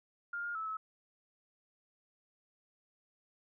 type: tone with pitch steps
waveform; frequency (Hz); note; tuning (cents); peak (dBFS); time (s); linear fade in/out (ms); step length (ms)
sine; 1406 / 1415 / 1307 / 1295; F6 / F6 / E6 / E6; +11 / +22 / -15 / -31; -36; 0.33-0.77; 5; 110
effects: none